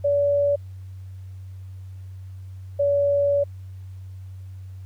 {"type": "tone pair in turn", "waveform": "sine", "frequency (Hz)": [572, 568.9], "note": ["D5", "C#5"], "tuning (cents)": [-46, 45], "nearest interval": "unison", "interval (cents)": 9, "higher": "first", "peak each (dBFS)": -17, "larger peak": "neither", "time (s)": [[0.04, 0.56], [2.79, 3.44]], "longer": "second", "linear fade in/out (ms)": 10, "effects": ["added 94 Hz sine -35 dBFS peak until 4.85 s", "pink hiss -62 dBFS RMS until 4.85 s"]}